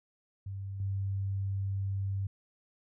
sine tone with level steps, 97.8 Hz, G2, 4 cents flat, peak -36 / -30 dBFS, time 0.46-2.27 s, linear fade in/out 5 ms, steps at 0.8 s, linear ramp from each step 2 ms, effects none

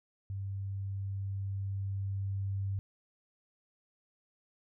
sine tone with level ramp, 98 Hz, G2, in tune, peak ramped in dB -35 to -31 dBFS, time 0.3-2.79 s, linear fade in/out 0 ms, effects none

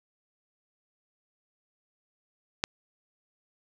click, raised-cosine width 0.2 ms, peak -8 dBFS, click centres 2.639 s, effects none

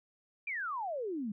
sine exponential sweep, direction down, 2453 to 196.6 Hz, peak -34 dBFS, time 0.47-1.32 s, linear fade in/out 5 ms, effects none

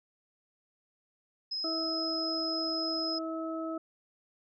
sine tone, 5110 Hz, D#8, 45 cents sharp, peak -32 dBFS, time 1.51-3.19 s, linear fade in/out 10 ms
harmonic tone, 323.6 Hz, E4, 32 cents flat, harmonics 1 / 2 / 4, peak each -35 / -38 / -41 dBFS, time 1.64-3.78 s, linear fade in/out 5 ms
effects none

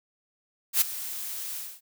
blue noise with ADSR envelope, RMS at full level -19 dBFS, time 0.73-1.81 s, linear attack 81 ms, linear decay 13 ms, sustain -16 dB, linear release 240 ms, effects none

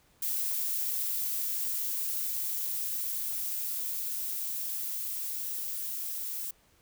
violet noise with level ramp, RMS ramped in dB -31 to -36 dBFS, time 0.22-6.51 s, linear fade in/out 5 ms, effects pink hiss -65 dBFS RMS until 6.81 s

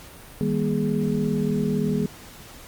sine tone cluster, 156.7 / 200 / 237.6 / 417.3 Hz, D#3 / G3 / A#3 / G#4, +13 / +35 / +33 / +8 cents, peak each -26 / -25 / -26 / -28 dBFS, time 0.41-2.06 s, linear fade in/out 0 ms, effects pink hiss -44 dBFS RMS until 2.67 s + Opus 48 kbps

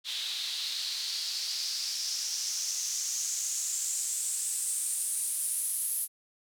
white noise with band-pass filter sweep, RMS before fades -33 dBFS, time 0.04-6.08 s, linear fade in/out 50 ms, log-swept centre 3600 to 11000 Hz, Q 4.3, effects none

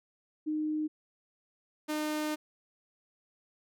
sine / sawtooth tone pair in turn, 307.1 / 304.6 Hz, D#4 / D#4, -23 / -37 cents, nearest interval unison, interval 14 cents, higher first, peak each -29 / -27 dBFS, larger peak second, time 0.46-0.88 / 1.88-2.36 s, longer second, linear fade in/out 20 ms, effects none

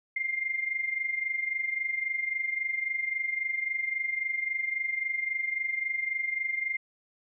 sine tone with amplitude modulation, 2107 Hz, C7, 12 cents sharp, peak -25 dBFS, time 0.16-6.77 s, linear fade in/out 5 ms, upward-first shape sine, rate 23.7 Hz, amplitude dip 70%, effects none

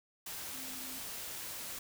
sine tone in noise, 259.9 Hz, C4, 11 cents flat, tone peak -51 dBFS, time 0.54-0.99 s, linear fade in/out 5 ms, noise white, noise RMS -43 dBFS, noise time 0.26-1.79 s, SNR -11 dB, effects none

